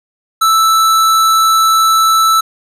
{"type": "tone", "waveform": "square", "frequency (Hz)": 1318.5, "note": "E6", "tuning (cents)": 0, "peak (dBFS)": -8, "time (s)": [0.41, 2.41], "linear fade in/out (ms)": 10, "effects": ["resampled to 32000 Hz", "7-bit"]}